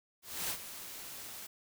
white noise with ADSR envelope, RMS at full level -35 dBFS, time 0.22-1.47 s, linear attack 280 ms, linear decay 70 ms, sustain -11 dB, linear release 9 ms, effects none

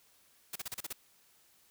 white noise bursts, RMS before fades -39 dBFS, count 7, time 0.53-0.929 s, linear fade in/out 5 ms, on 27 ms, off 35 ms, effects white hiss -66 dBFS RMS until 1.7 s

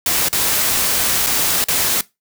white noise with dropouts, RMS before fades -17 dBFS, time 0.06-2.01 s, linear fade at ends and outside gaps 2 ms, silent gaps 0.286-0.328 / 1.264-1.268 / 1.641-1.684 s, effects noise-tail reverb RT60 0.2 s tail -20 dB re dry

